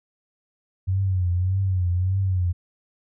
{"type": "tone with vibrato", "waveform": "sine", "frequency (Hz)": 92.5, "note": "F#2", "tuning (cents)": 0, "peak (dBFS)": -19, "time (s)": [0.87, 2.53], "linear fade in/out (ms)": 20, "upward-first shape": "triangle", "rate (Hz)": 1.7, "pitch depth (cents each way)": 99, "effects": []}